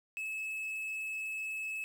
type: tone with quantisation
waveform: triangle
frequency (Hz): 2594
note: E7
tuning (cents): -28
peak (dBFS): -34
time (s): 0.17-1.84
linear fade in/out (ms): 0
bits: 9
effects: none